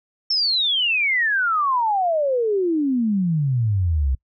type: exponential sweep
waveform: sine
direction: down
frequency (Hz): 5430 to 62.9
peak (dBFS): -17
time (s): 0.3-4.15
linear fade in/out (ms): 5
effects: noise-tail reverb RT60 0.1 s tail -25 dB re dry